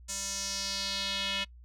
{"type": "tone with band-pass filter sweep", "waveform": "square", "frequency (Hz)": 196.4, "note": "G3", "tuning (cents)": 4, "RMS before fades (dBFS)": -34, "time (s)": [0.08, 1.45], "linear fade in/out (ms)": 20, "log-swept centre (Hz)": [7300, 3000], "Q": 2.9, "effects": ["noise-tail reverb RT60 0.1 s tail -24 dB re dry", "added 60 Hz sine -49 dBFS peak until 1.64 s"]}